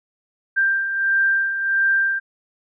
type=beating tone pair; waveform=sine; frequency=1580 / 1581.5 Hz; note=G6 / G6; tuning=+13 / +15 cents; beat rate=1.5 Hz; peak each=-25 / -17 dBFS; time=0.56-2.2 s; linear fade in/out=20 ms; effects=none